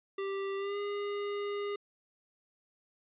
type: tone with pitch glide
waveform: square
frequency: 392.2 to 407.7 Hz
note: G4 to G#4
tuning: +1 to -32 cents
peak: -34 dBFS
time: 0.18-1.76 s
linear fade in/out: 5 ms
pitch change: +67 cents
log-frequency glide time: 0.57-0.78 s
effects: resampled to 8000 Hz